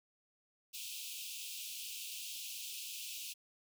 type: high-pass noise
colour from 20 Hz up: pink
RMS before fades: -45 dBFS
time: 0.73-3.34 s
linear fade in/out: 20 ms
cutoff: 2500 Hz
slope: 96 dB/octave
effects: none